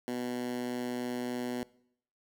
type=tone with high-pass filter; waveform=10% pulse; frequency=123.4 Hz; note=B2; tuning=1 cent flat; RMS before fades=-35 dBFS; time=0.08-1.63 s; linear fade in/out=0 ms; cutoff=250 Hz; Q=2.6; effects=noise-tail reverb RT60 0.7 s tail -22 dB re dry